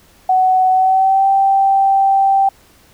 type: tone with pitch glide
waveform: sine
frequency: 747 to 781 Hz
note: F#5 to G5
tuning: +16 to -7 cents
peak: -9 dBFS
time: 0.29-2.49 s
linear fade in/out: 5 ms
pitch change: +77 cents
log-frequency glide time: 0.71-1.27 s
effects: pink hiss -49 dBFS RMS until 2.93 s